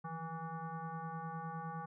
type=tone with frequency modulation; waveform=sine; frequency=493.9 Hz; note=B4; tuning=in tune; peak=-40 dBFS; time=0.04-1.86 s; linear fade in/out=10 ms; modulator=326 Hz; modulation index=2.4; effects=none